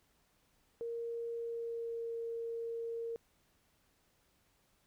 sine tone with pitch glide, 465.8 to 461.5 Hz, A#4 to A#4, -1 to -17 cents, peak -37 dBFS, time 0.81-3.16 s, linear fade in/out 0 ms, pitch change -16 cents, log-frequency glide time 1.31-2.13 s, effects pink hiss -73 dBFS RMS until 4.86 s

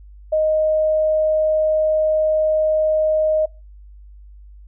sine tone, 622.3 Hz, D#5, in tune, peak -14 dBFS, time 0.32-3.46 s, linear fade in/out 10 ms, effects noise-tail reverb RT60 0.3 s tail -24 dB re dry + added 50 Hz sine -39 dBFS peak until 4.67 s

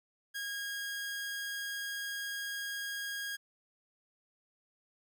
sawtooth tone, 1634 Hz, G#6, 29 cents flat, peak -33 dBFS, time 0.34-3.37 s, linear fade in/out 20 ms, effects 12-bit

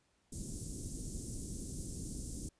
pink band-stop noise, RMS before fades -42 dBFS, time 0.32-2.49 s, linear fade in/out 5 ms, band 340 to 6700 Hz, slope 24 dB/octave, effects pink hiss -75 dBFS RMS until 2.59 s + resampled to 22050 Hz

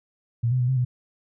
sine tone with pitch steps, 117.4 / 127.5 / 123.5 / 131.4 / 124.4 Hz, A#2 / C3 / B2 / C3 / B2, +13 / -44 / 0 / +8 / +13 cents, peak -19 dBFS, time 0.43-0.85 s, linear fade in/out 10 ms, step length 84 ms, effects none

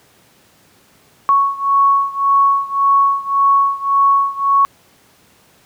sine beating tone pair, 1108.7 / 1110.5 Hz, C#6 / C#6, 0 / +3 cents, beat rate 1.8 Hz, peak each -13 / -15 dBFS, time 1.29-4.65 s, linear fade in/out 0 ms, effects pink hiss -51 dBFS RMS until 5.65 s + high-pass 100 Hz 12 dB/octave

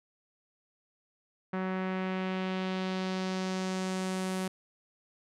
sawtooth tone with low-pass filter sweep, 187.2 Hz, F#3, 20 cents sharp, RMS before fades -33 dBFS, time 1.53-4.48 s, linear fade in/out 5 ms, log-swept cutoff 1700 to 11000 Hz, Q 1.4, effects none

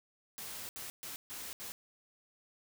white noise bursts at uneven times, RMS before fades -44 dBFS, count 5, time 0.38-0.69 / 0.76-0.9 / 1.03-1.16 / 1.3-1.53 / 1.6-1.72 s, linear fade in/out 0 ms, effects none

